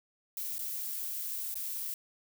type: noise with dropouts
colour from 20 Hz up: violet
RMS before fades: -37 dBFS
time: 0.37-1.94 s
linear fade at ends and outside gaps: 1 ms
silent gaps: 0.583-0.591 / 1.542-1.555 s
effects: none